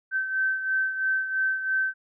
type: beating tone pair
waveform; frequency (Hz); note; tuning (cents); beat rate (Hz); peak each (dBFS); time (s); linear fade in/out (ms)
sine; 1543 / 1546; G6 / G6; -28 / -24; 3; -24 / -31; 0.11-1.94; 50
effects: none